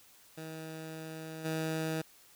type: tone with level steps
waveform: 15% pulse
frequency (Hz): 159.4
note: D#3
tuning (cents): +42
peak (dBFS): -35 / -26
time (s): 0.37-2.02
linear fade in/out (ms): 10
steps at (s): 1.44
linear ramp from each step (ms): 20
effects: white hiss -60 dBFS RMS until 2.35 s